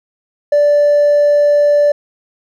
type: tone with hard clipping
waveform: triangle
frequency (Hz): 584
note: D5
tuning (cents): -10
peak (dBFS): -7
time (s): 0.52-1.92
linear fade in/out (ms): 5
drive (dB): 2
effects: none